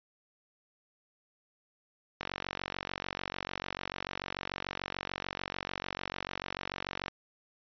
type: click train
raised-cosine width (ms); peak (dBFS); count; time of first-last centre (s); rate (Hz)
0.3; -18; 229; 2.21-7.082; 46.8
effects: resampled to 11025 Hz